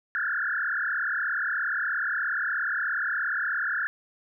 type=tone with frequency modulation; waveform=sine; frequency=1568 Hz; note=G6; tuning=in tune; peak=-25 dBFS; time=0.15-3.87 s; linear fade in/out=0 ms; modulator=36.9 Hz; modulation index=5.2; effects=none